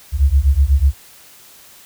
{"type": "beating tone pair", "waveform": "sine", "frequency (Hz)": [65.41, 73.51], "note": ["C2", "D2"], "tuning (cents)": [0, 2], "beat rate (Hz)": 8.1, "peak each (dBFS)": [-13, -13], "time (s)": [0.12, 0.94], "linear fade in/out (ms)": 50, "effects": ["white hiss -44 dBFS RMS until 1.85 s"]}